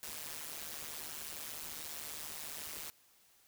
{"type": "noise with amplitude modulation", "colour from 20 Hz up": "white", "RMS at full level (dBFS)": -41, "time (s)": [0.03, 2.9], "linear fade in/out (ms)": 0, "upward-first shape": "sine", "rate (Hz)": 152, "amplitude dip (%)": 85, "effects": ["white hiss -67 dBFS RMS until 3.47 s"]}